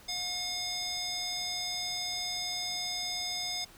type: tone with band-pass filter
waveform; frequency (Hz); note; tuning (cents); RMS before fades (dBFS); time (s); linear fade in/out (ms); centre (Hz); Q
square; 720; F#5; -47; -35; 0.08-3.65; 10; 4900; 3
effects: pink hiss -55 dBFS RMS until 3.77 s